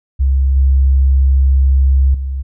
sine tone with level steps, 67.1 Hz, C2, 44 cents sharp, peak -9 / -7 / -17 dBFS, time 0.19-2.43 s, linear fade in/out 20 ms, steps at 0.56 / 2.14 s, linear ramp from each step 5 ms, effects none

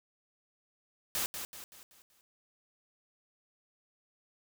white noise with echo, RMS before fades -33 dBFS, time 1.15-1.26 s, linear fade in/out 0 ms, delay 190 ms, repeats 5, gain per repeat -7 dB, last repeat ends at 2.21 s, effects none

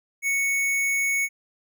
square tone, 2217 Hz, C#7, in tune, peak -22 dBFS, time 0.22-1.29 s, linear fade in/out 50 ms, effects none

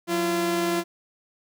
sawtooth tone pair together, 180.8 / 341.3 Hz, F#3 / F4, -40 / -40 cents, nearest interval major seventh, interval 1100 cents, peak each -27 / -19 dBFS, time 0.07-0.84 s, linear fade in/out 50 ms, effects none

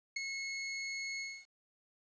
sawtooth tone with ADSR envelope, 2179 Hz, C#7, 30 cents flat, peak -28 dBFS, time 0.16-1.46 s, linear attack 7 ms, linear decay 11 ms, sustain -6 dB, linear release 260 ms, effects resampled to 16000 Hz + 11-bit

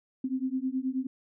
sine beating tone pair, 256.1 / 265.5 Hz, C4 / C4, -37 / +25 cents, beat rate 9.4 Hz, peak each -31 dBFS, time 0.24-1.07 s, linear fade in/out 5 ms, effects none

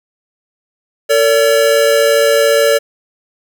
square tone pair together, 453.5 / 571 Hz, A#4 / D5, -48 / -49 cents, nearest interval major third, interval 399 cents, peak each -13 / -11 dBFS, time 1.09-2.79 s, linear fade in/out 20 ms, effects none

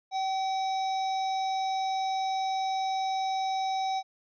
harmonic tone, 765 Hz, G5, 42 cents flat, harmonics 1 / 3 / 5 / 7 / 8, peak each -27 / -44 / -40 / -46 / -51 dBFS, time 0.11-4.03 s, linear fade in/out 50 ms, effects none

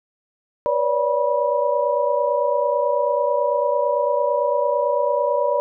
sine tone cluster, 487.4 / 556 / 585 / 974 Hz, B4 / C#5 / D5 / B5, -23 / +5 / -7 / -24 cents, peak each -24 / -25 / -20 / -23 dBFS, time 0.66-5.6 s, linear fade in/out 0 ms, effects none

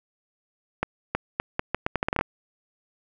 accelerating click train, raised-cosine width 0.5 ms, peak -8 dBFS, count 13, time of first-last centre 0.83-2.211 s, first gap 320 ms, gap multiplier 0.78, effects none

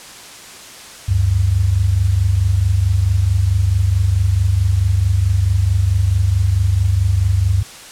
sine tone pair together, 73.42 / 98 Hz, D2 / G2, 0 / 0 cents, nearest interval perfect fourth, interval 500 cents, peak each -17 / -13 dBFS, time 1.08-7.63 s, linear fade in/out 10 ms, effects white hiss -36 dBFS RMS until 7.91 s + low-pass 9000 Hz 12 dB/octave

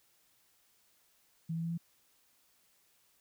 sine tone with pitch steps, 163.5 / 165.21 / 166.94 / 168.68 Hz, E3 / E3 / E3 / E3, -14 / +4 / +22 / +40 cents, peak -33 dBFS, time 1.49-1.778 s, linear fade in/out 10 ms, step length 72 ms, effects white hiss -70 dBFS RMS until 3.2 s

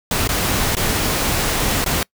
pink noise with dropouts, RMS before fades -19 dBFS, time 0.11-2.03 s, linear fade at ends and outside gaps 2 ms, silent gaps 0.275-0.29 / 0.752-0.768 / 1.843-1.861 s, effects noise-tail reverb RT60 0.1 s tail -25 dB re dry

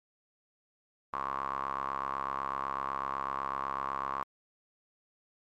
sawtooth tone with band-pass filter, 68 Hz, C#2, 33 cents flat, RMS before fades -35 dBFS, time 1.13-4.23 s, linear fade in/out 0 ms, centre 1100 Hz, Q 9.3, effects MP3 64 kbps

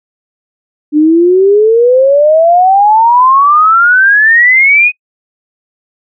sine exponential sweep, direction up, 293.7 to 2514 Hz, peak -3 dBFS, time 0.92-4.92 s, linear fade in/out 50 ms, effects noise-tail reverb RT60 0.1 s tail -26 dB re dry

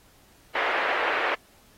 white band-pass noise, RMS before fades -26 dBFS, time 0.55-1.35 s, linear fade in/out 5 ms, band 410 to 2200 Hz, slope 24 dB/octave, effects pink hiss -58 dBFS RMS until 1.77 s + AAC 48 kbps

